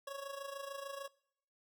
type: tone with amplitude modulation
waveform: 25% pulse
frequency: 554.4 Hz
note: C#5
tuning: in tune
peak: -36 dBFS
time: 0.07-1.08 s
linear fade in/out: 5 ms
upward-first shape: sine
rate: 26.7 Hz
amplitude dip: 65%
effects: noise-tail reverb RT60 0.7 s tail -22 dB re dry